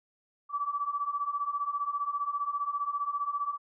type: beating tone pair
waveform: sine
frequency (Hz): 1143 / 1158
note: D6 / D6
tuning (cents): -47 / -25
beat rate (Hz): 15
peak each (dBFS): -34 / -31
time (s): 0.49-3.58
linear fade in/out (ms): 50
effects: none